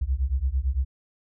sine beating tone pair, 61.74 / 70.64 Hz, B1 / C#2, 0 / +33 cents, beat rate 8.9 Hz, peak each -25 dBFS, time 0.01-0.85 s, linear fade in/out 10 ms, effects none

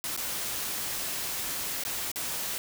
white noise with dropouts, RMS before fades -33 dBFS, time 0.04-2.58 s, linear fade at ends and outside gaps 0 ms, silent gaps 0.165-0.175 / 1.837-1.85 / 2.116-2.159 s, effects none

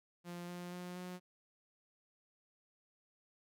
sawtooth tone with pitch steps, 174.61 / 176.64 / 178.69 / 180.77 Hz, F3 / F3 / F3 / F#3, 0 / +20 / +40 / -40 cents, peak -40 dBFS, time 0.24-1.2 s, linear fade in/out 50 ms, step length 240 ms, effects none

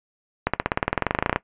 accelerating click train, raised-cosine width 0.5 ms, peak -4 dBFS, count 20, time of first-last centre 0.47-1.36 s, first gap 66 ms, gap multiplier 0.96, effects noise-tail reverb RT60 0.1 s tail -18 dB re dry + resampled to 8000 Hz

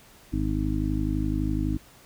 harmonic tone, 51.91 Hz, G#1, in tune, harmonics 1 / 2 / 3 / 4 / 5 / 6, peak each -28 / -31 / -33 / -38 / -30 / -30 dBFS, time 0.32-1.78 s, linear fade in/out 20 ms, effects pink hiss -53 dBFS RMS until 2.05 s

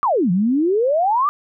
sine exponential two-way sweep, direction down then up, 1222 to 169.5 to 1222 Hz, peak -14 dBFS, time 0.03-1.29 s, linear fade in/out 0 ms, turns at 0.31 s, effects none

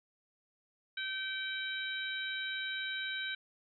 harmonic tone, 772 Hz, G5, 27 cents flat, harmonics 2 / 3 / 4 / 5, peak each -38 / -43 / -44 / -41 dBFS, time 0.97-3.35 s, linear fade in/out 5 ms, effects none

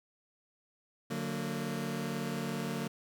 sawtooth chord, D augmented, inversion none, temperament just, 146.83 / 183.54 / 229.4 Hz, D3 / F#3 / A#3, 0 / -14 / -28 cents, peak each -35 / -35 / -33 dBFS, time 1.1-2.88 s, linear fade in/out 10 ms, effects none

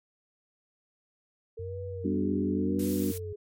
sine tone with vibrato, 447.8 Hz, A4, 30 cents sharp, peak -37 dBFS, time 1.57-3.36 s, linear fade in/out 10 ms, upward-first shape sine, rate 0.94 Hz, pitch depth 150 cents each way
sine tone with pitch glide, 93.1 to 91.82 Hz, F#2 to F#2, +11 to -13 cents, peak -36 dBFS, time 1.59-3.33 s, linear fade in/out 5 ms, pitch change -24 cents, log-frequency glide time 2.18-2.29 s
sine chord, G major seventh, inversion none, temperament equal, 196 / 246.9 / 293.7 / 370 Hz, G3 / B3 / D4 / F#4, 0 / 0 / 0 / 0 cents, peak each -30 / -33 / -30 / -34 dBFS, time 2.04-3.12 s, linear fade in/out 10 ms
blue noise, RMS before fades -40 dBFS, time 2.79-3.18 s, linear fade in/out 5 ms
effects MP3 64 kbps

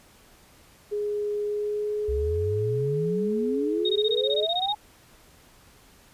sine tone with pitch glide, 415.3 to 423.8 Hz, G#4 to G#4, 0 to +35 cents, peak -25 dBFS, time 0.91-4.46 s, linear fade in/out 20 ms, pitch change +35 cents, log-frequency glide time 1.43-2.33 s
sine exponential sweep, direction up, 64.3 to 855 Hz, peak -26 dBFS, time 2.08-4.75 s, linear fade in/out 10 ms
sine tone bursts, 3729 Hz, A#7, in tune, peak -24 dBFS, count 14, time 3.85-4.725 s, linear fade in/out 5 ms, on 43 ms, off 21 ms
effects pink hiss -55 dBFS RMS until 6.13 s + resampled to 32000 Hz

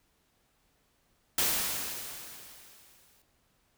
white noise with exponential decay, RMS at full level -26 dBFS, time 1.38-3.22 s, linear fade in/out 2 ms, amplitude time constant 400 ms, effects pink hiss -71 dBFS RMS until 3.77 s

